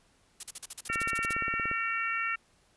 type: noise bursts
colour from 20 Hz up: blue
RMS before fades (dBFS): -36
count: 13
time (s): 0.4-1.333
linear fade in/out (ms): 5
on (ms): 33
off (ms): 42
type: harmonic tone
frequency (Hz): 455.1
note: A#4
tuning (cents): -42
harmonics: 3 / 4 / 5 / 6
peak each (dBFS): -33 / -34 / -35 / -36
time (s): 0.89-2.36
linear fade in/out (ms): 10
type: click train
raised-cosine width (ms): 2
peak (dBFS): -26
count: 15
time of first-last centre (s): 0.9-1.714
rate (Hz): 17.2
effects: pink hiss -66 dBFS RMS until 2.76 s + resampled to 24000 Hz